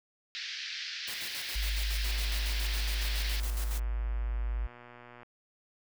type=band-pass noise; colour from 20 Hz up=white; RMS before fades=-39 dBFS; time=0.35-3.4 s; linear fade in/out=0 ms; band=1600 to 5200 Hz; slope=48 dB/octave
type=noise with tremolo; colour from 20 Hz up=white; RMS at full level=-41 dBFS; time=1.07-3.8 s; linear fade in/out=10 ms; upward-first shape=square; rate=7.2 Hz; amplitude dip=55%
type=tone; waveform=sine; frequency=51.91 Hz; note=G#1; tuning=in tune; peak=-29 dBFS; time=1.55-4.67 s; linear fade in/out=10 ms
type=click train; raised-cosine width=0.5 ms; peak=-35 dBFS; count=386; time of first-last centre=2.05-5.232 s; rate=121 Hz
effects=none